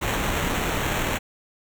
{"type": "noise with sample-and-hold", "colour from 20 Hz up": "pink", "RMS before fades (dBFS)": -25, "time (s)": [0.01, 1.19], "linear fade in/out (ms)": 20, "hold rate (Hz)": 4900, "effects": []}